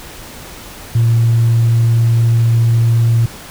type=tone; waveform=sine; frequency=115.7 Hz; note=A#2; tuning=13 cents flat; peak=-7 dBFS; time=0.95-3.26 s; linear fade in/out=5 ms; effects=tanh soft clip ceiling -5 dBFS + pink hiss -33 dBFS RMS until 3.5 s